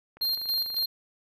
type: click train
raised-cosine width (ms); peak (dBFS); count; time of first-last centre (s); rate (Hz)
0.5; -34; 17; 0.17-0.826; 24.4
type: tone with tremolo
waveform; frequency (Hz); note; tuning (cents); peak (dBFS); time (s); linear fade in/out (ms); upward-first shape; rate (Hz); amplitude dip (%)
square; 4196; C8; +4; -25; 0.21-0.86; 10; square; 3.6; 55
effects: none